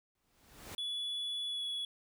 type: noise with exponential growth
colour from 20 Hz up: pink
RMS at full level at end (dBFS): -44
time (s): 0.15-0.75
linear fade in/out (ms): 2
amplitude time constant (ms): 130
type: tone with pitch glide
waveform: triangle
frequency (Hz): 3417 to 3382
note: G#7 to G#7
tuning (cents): +49 to +31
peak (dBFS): -34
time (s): 0.78-1.85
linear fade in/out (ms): 2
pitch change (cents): -18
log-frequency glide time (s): 1.48-1.63
effects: none